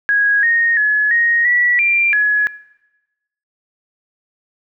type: tone with pitch steps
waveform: sine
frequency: 1654 / 1857 / 1700 / 1871 / 1946 / 2375 / 1688 Hz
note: G#6 / A#6 / G#6 / A#6 / B6 / D7 / G#6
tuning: -8 / -7 / +40 / +6 / -26 / +19 / +28 cents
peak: -11 dBFS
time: 0.09-2.47 s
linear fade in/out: 0 ms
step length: 340 ms
effects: noise-tail reverb RT60 1.0 s tail -20 dB re dry